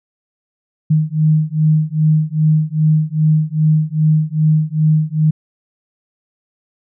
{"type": "beating tone pair", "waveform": "sine", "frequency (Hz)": [154, 156.5], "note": ["D#3", "D#3"], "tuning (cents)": [-17, 10], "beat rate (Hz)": 2.5, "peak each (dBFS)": -14, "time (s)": [0.9, 5.31], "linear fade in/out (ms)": 10, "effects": []}